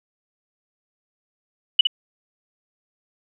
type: tone with echo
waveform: sine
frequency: 2960 Hz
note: F#7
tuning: in tune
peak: -8 dBFS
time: 1.79-1.81 s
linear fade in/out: 5 ms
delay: 61 ms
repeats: 1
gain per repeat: -6 dB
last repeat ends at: 1.871 s
effects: none